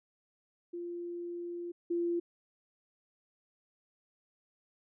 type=tone pair in turn; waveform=sine; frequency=346.8 / 343.8 Hz; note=F4 / F4; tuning=-12 / -27 cents; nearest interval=unison; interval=15 cents; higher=first; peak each=-37 / -29 dBFS; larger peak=second; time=0.73-1.72 / 1.9-2.2 s; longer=first; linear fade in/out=10 ms; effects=none